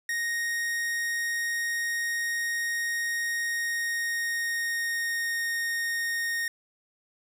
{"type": "tone with pitch glide", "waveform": "45% pulse", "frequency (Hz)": [1864.7, 1852.9], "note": ["A#6", "A#6"], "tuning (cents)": [0, -11], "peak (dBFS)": -27, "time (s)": [0.09, 6.48], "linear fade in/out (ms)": 2, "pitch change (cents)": -11, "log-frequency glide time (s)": [3.37, 5.41], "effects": []}